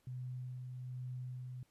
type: tone with tremolo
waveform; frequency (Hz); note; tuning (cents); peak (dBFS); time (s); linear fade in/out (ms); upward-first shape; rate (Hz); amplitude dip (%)
sine; 126.3; B2; +39; -40; 0.07-1.63; 2; sine; 1.2; 30
effects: pink hiss -75 dBFS RMS until 1.7 s + resampled to 32000 Hz